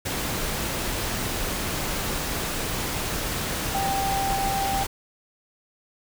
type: tone in noise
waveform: sine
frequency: 784 Hz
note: G5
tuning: in tune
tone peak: -24 dBFS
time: 3.74-4.84 s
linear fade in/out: 10 ms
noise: pink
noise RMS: -28 dBFS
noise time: 0.05-4.87 s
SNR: +1 dB
effects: none